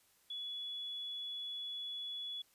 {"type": "tone", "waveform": "sine", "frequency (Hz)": 3400, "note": "G#7", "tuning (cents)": 40, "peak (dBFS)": -40, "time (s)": [0.3, 2.42], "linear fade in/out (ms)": 5, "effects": ["white hiss -70 dBFS RMS until 2.54 s", "resampled to 32000 Hz"]}